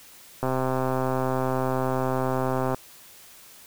click train, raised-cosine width 1 ms, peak -12 dBFS, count 302, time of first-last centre 0.43-2.745 s, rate 130 Hz, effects white hiss -49 dBFS RMS until 3.66 s

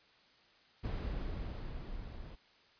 brown noise with level ramp, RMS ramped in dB -36 to -47 dBFS, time 0.83-2.36 s, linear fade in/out 20 ms, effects white hiss -65 dBFS RMS until 2.79 s + resampled to 11025 Hz

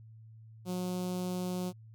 sawtooth tone with notch filter, 181.3 Hz, F#3, 35 cents flat, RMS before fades -35 dBFS, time 0.65-1.73 s, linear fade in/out 50 ms, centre 1800 Hz, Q 0.59, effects added 111 Hz sine -50 dBFS peak until 1.94 s

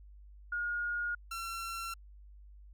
sine / sawtooth tone pair in turn, 1431 / 1356.5 Hz, F6 / E6, +42 / +49 cents, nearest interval minor second, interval 93 cents, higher first, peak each -32 / -34 dBFS, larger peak first, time 0.52-1.15 / 1.31-1.94 s, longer neither, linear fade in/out 5 ms, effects added 50 Hz sine -51 dBFS peak until 2.73 s

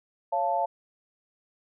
sine chord, Db augmented, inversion none, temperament equal with one note detuned, 554.4 / 691.2 / 880 Hz, Db5 / F5 / A5, 0 / -18 / 0 cents, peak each -31 / -27 / -27 dBFS, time 0.32-0.66 s, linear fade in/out 10 ms, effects none

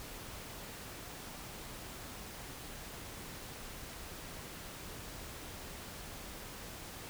silence, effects pink hiss -47 dBFS RMS until 7.09 s

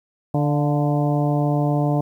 harmonic tone with a mistuned harmonic, 147.2 Hz, D3, 4 cents sharp, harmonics 1 / 2 / 3 / 4 / 5 / 6 / 7, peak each -19 / -23 / -30 / -27 / -27 / -33 / -38 dBFS, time 0.34-2.01 s, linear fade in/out 5 ms, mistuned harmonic 5, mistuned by -47 cents, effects 9-bit

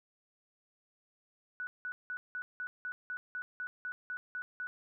sine tone bursts, 1480 Hz, F#6, in tune, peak -36 dBFS, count 13, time 1.6-4.67 s, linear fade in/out 0 ms, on 70 ms, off 180 ms, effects none

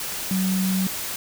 sine tone in noise, 188.3 Hz, F#3, 31 cents sharp, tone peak -20 dBFS, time 0.31-0.87 s, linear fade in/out 2 ms, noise white, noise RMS -30 dBFS, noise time 0-1.16 s, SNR +7 dB, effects none

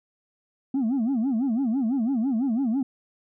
sine tone with vibrato, 246.9 Hz, B3, in tune, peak -19 dBFS, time 0.74-2.83 s, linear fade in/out 5 ms, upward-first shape sine, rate 6 Hz, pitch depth 230 cents each way, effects tanh soft clip ceiling -20 dBFS

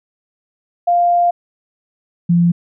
sine tone pair in turn, 698.5 / 172.27 Hz, F5 / F3, 0 / -23 cents, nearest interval 2 octaves, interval 2423 cents, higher first, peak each -10 / -9 dBFS, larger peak second, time 0.87-1.31 / 2.29-2.52 s, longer first, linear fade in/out 10 ms, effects none

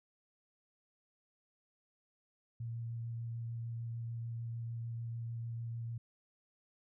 sine tone with vibrato, 116.1 Hz, A#2, 7 cents flat, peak -38 dBFS, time 2.6-5.98 s, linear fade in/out 5 ms, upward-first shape triangle, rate 6.7 Hz, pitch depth 13 cents each way, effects none

